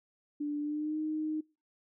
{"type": "tone with pitch glide", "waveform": "sine", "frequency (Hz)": [293.7, 309.6], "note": ["D4", "D#4"], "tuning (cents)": [0, -9], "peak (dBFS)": -31, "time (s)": [0.4, 1.41], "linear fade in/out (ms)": 10, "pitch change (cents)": 91, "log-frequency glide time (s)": [0.6, 0.98], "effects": ["noise-tail reverb RT60 0.3 s tail -24 dB re dry"]}